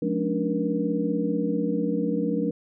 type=tone cluster; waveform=sine; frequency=178.4 / 214.1 / 278.7 / 299 / 475.1 Hz; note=F3 / A3 / C#4 / D4 / A#4; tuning=+37 / -47 / +9 / +31 / +33 cents; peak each=-29 dBFS; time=0.02-2.51 s; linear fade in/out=5 ms; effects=none